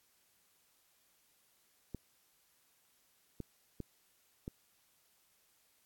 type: clicks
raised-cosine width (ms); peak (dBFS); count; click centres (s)
3; -28; 4; 1.947 / 3.403 / 3.803 / 4.479
effects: white hiss -72 dBFS RMS until 5.85 s + AAC 64 kbps

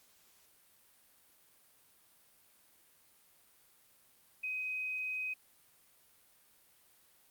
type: tone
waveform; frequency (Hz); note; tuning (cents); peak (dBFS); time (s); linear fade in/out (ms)
sine; 2517; D#7; +19; -35; 4.43-5.34; 10
effects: white hiss -66 dBFS RMS until 7.3 s + Opus 48 kbps

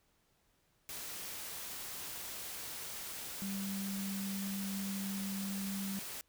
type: tone in noise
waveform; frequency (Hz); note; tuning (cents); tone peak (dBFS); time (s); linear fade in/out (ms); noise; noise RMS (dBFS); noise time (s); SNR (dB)
sine; 196; G3; 0; -37; 3.42-5.99; 0; white; -44; 0.89-6.21; +4
effects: pink hiss -74 dBFS RMS until 6.28 s

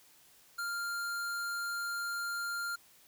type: tone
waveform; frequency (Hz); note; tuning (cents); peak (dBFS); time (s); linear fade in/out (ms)
square; 1396.9; F6; 0; -35; 0.58-2.76; 10
effects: white hiss -62 dBFS RMS until 3.07 s

